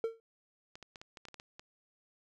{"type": "tone with exponential decay", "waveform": "triangle", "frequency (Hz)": 453.7, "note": "A#4", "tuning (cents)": -47, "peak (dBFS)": -25, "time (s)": [0.04, 0.2], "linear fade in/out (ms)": 1, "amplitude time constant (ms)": 34}
{"type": "clicks", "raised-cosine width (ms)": 0.2, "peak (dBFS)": -31, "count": 10, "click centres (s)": [0.755, 0.827, 0.958, 1.015, 1.172, 1.253, 1.285, 1.343, 1.399, 1.595]}
{"effects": []}